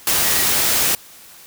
sine tone in noise, 1905 Hz, A#6, 37 cents sharp, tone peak -28 dBFS, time 0.24-0.44 s, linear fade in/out 2 ms, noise white, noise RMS -17 dBFS, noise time 0.07-0.95 s, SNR -14 dB, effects white hiss -43 dBFS RMS until 1.46 s

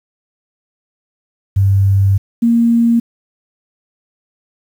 sine tone pair in turn, 98 / 233.1 Hz, G2 / A#3, 0 / 0 cents, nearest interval octave + minor third, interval 1500 cents, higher second, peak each -8 dBFS, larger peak neither, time 1.56-2.18 / 2.42-3 s, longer first, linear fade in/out 10 ms, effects 7-bit

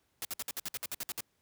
white noise bursts, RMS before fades -37 dBFS, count 12, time 0.22-1.206 s, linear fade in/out 0 ms, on 29 ms, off 58 ms, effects pink hiss -75 dBFS RMS until 1.41 s + high-pass 60 Hz 12 dB/octave

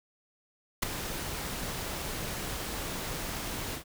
pink noise with ADSR envelope, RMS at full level -24 dBFS, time 0.82-3.84 s, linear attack 11 ms, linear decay 7 ms, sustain -12 dB, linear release 100 ms, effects none

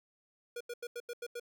square tone bursts, 479.3 Hz, A#4, 48 cents sharp, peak -39 dBFS, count 7, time 0.56-1.398 s, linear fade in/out 5 ms, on 46 ms, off 86 ms, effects none

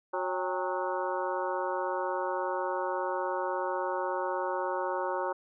harmonic tone with a mistuned harmonic, 183.6 Hz, F#3, 13 cents flat, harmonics 2 / 3 / 4 / 5 / 6 / 7 / 8, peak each -36 / -34 / -39 / -34 / -39 / -41 / -42 dBFS, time 0.13-5.33 s, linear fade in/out 10 ms, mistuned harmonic 4, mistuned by +140 cents, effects none

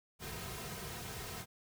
pink noise with comb filter, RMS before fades -44 dBFS, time 0.19-1.46 s, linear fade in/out 50 ms, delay 3.5 ms, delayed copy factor -0.8, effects none

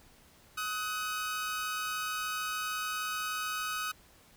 sawtooth tone pair together, 1263.4 / 1490 Hz, D#6 / F#6, +26 / +12 cents, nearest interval minor third, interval 286 cents, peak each -31 / -34 dBFS, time 0.57-3.92 s, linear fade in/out 10 ms, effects pink hiss -60 dBFS RMS until 4.36 s

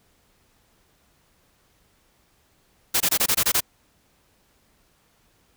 white noise bursts, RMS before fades -20 dBFS, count 8, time 2.94-3.606 s, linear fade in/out 10 ms, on 64 ms, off 22 ms, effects pink hiss -63 dBFS RMS until 5.56 s

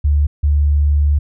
sine tone pair in turn, 73 / 73 Hz, D2 / D2, -10 / -10 cents, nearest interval unison, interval 0 cents, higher neither, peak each -10 dBFS, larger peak neither, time 0.04-0.27 / 0.43-1.19 s, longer second, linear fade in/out 10 ms, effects none

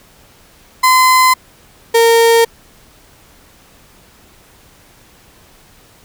35% pulse tone pair in turn, 1025 / 460.7 Hz, C6 / A#4, -36 / -20 cents, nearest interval octave + major second, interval 1384 cents, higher first, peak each -5 dBFS, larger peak neither, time 0.83-1.34 / 1.94-2.45 s, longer neither, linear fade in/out 10 ms, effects pink hiss -46 dBFS RMS until 6.04 s

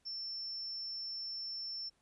sine tone, 5380 Hz, E8, 34 cents sharp, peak -39 dBFS, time 0.05-1.9 s, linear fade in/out 20 ms, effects pink hiss -75 dBFS RMS until 2.01 s + resampled to 24000 Hz

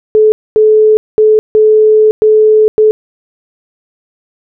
sine tone bursts at uneven times, 431.4 Hz, A4, 34 cents flat, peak -3 dBFS, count 6, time 0.15-0.32 / 0.56-0.97 / 1.18-1.39 / 1.55-2.11 / 2.22-2.68 / 2.78-2.91 s, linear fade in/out 0 ms, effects none

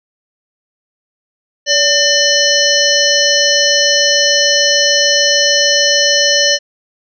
harmonic tone with a mistuned harmonic, 600 Hz, D5, 37 cents sharp, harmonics 1 / 3 / 5 / 7 / 9 / 10, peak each -16 / -16 / -16 / -16 / -16 / -16 dBFS, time 1.66-6.59 s, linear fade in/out 50 ms, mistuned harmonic 1, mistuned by -79 cents, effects none

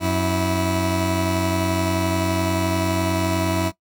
20% pulse tone pair together, 91.5 / 326.1 Hz, F#2 / E4, -19 / -19 cents, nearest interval octave + minor seventh, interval 2200 cents, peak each -17 dBFS, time 0-3.72 s, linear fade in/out 50 ms, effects noise-tail reverb RT60 0.1 s tail -18 dB re dry

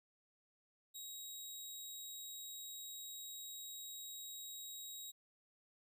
15% pulse tone, 3810 Hz, A#7, 37 cents sharp, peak -40 dBFS, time 0.94-5.12 s, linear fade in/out 20 ms, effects none

